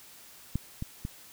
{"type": "clicks", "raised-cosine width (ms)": 5, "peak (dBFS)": [-16, -21, -21], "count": 3, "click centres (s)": [0.556, 0.824, 1.051], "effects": ["white hiss -52 dBFS RMS until 1.32 s"]}